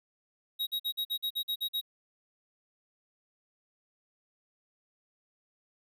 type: tone bursts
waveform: square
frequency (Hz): 3803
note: A#7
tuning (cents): +34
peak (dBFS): -30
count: 10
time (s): 0.59-1.813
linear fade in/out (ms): 20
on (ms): 80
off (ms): 47
effects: none